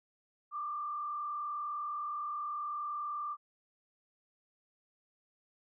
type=tone with frequency modulation; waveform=sine; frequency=1185 Hz; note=D6; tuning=15 cents sharp; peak=-35 dBFS; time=0.51-3.37 s; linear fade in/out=50 ms; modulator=40.6 Hz; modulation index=0.68; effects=none